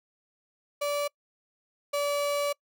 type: tone pair in turn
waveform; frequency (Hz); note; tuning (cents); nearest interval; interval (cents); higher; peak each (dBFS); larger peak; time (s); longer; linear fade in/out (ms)
35% pulse; 579 / 575.7; D5 / D5; -25 / -35; unison; 10; first; -25 / -24; second; 0.81-1.08 / 1.93-2.53; second; 10
effects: noise-tail reverb RT60 0.1 s tail -26 dB re dry